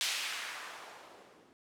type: noise with low-pass filter sweep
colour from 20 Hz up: violet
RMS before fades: -41 dBFS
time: 0.01-1.53 s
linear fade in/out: 0 ms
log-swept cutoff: 3600 to 300 Hz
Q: 1.1
effects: none